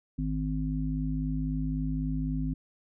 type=harmonic tone; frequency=51.91 Hz; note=G#1; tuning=in tune; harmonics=1 / 3 / 5; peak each=-32 / -32 / -32 dBFS; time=0.18-2.54 s; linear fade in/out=10 ms; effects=none